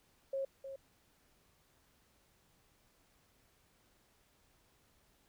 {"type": "tone with echo", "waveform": "sine", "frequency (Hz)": 542, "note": "C#5", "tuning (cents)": -39, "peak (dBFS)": -34, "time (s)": [0.33, 0.45], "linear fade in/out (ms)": 5, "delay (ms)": 310, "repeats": 1, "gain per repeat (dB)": -9, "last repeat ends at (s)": 0.76, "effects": ["pink hiss -71 dBFS RMS until 5.28 s"]}